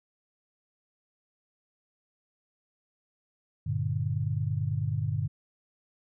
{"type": "chord", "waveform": "sine", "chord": "G minor", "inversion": "none", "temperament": "just", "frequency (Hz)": [98, 117.6, 147], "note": ["G2", "Bb2", "D3"], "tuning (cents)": [0, 16, 2], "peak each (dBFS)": -31, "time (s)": [3.66, 5.28], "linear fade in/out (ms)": 10, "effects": []}